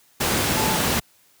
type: tone in noise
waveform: sine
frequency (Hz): 873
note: A5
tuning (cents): -14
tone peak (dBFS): -26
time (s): 0.56-0.77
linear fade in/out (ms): 10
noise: pink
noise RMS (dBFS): -21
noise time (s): 0.2-1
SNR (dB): -8
effects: white hiss -58 dBFS RMS until 1.4 s + high-pass 80 Hz 12 dB/octave